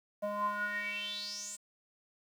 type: tone with band-pass filter sweep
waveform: square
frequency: 206.4 Hz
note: G#3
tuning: 10 cents flat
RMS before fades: -37 dBFS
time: 0.22-1.57 s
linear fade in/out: 20 ms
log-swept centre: 680 to 8100 Hz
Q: 8.1
effects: 10-bit